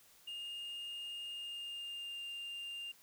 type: tone with pitch glide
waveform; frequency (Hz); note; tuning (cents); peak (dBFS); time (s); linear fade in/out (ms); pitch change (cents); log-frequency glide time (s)
sine; 2830 to 2799; F7 to F7; +22 to +3; -39; 0.27-2.92; 10; -19; 1.3-2.23
effects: tanh soft clip ceiling -41 dBFS + white hiss -64 dBFS RMS until 3.02 s